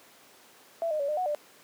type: tone with pitch steps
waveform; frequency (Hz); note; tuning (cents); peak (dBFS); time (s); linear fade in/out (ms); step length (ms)
sine; 667 / 613 / 564 / 604 / 735 / 593; E5 / D#5 / C#5 / D5 / F#5 / D5; +20 / -26 / +30 / +48 / -12 / +17; -26; 0.82-1.348; 0; 88
effects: pink hiss -55 dBFS RMS until 1.63 s + high-pass 300 Hz 12 dB/octave